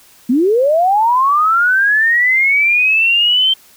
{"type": "linear sweep", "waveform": "sine", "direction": "up", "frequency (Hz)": [227.5, 3136], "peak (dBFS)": -9, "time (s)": [0.29, 3.54], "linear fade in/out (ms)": 10, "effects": ["white hiss -46 dBFS RMS until 3.76 s"]}